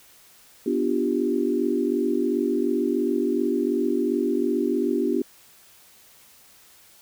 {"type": "chord", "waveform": "sine", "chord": "G dominant seventh", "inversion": "first", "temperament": "equal", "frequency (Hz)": [246.9, 293.7, 349.2, 392], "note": ["B3", "D4", "F4", "G4"], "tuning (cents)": [0, 0, 0, 0], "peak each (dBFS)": -26, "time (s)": [0.66, 5.22], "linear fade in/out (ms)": 5, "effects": ["white hiss -53 dBFS RMS until 7.01 s"]}